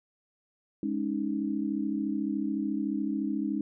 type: chord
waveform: sine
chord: Ab suspended fourth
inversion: none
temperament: equal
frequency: 207.7 / 277.2 / 311.1 Hz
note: Ab3 / Db4 / Eb4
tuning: 0 / 0 / 0 cents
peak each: -32 dBFS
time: 0.83-3.61 s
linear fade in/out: 2 ms
effects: none